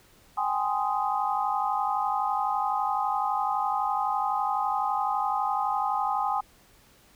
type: chord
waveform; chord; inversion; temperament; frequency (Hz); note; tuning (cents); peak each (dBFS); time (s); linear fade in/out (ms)
sine; Ab major seventh; third; just; 778.7 / 830.6 / 1038.3 / 1245.9; G5 / Ab5 / C6 / Eb6; -12 / 0 / -14 / +2; -30 / -28 / -31 / -31; 0.37-6.41; 10
effects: pink hiss -58 dBFS RMS until 7.15 s